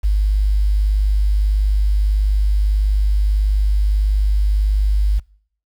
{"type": "tone with quantisation", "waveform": "sine", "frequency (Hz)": 50.8, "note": "G#1", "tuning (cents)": -38, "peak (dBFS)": -12, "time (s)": [0.03, 5.2], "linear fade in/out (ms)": 20, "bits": 7, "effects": ["noise-tail reverb RT60 0.6 s tail -25 dB re dry"]}